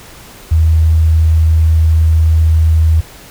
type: tone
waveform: sine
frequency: 80.1 Hz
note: E2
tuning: 49 cents flat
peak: -6 dBFS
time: 0.51-3.01 s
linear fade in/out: 10 ms
effects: pink hiss -36 dBFS RMS until 3.3 s